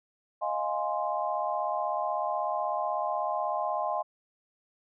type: chord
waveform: sine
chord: F minor seventh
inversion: third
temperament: equal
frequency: 622.3 / 698.5 / 830.6 / 1046.5 Hz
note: Eb5 / F5 / Ab5 / C6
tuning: 0 / 0 / 0 / 0 cents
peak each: -33 dBFS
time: 0.41-4.03 s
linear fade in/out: 20 ms
effects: none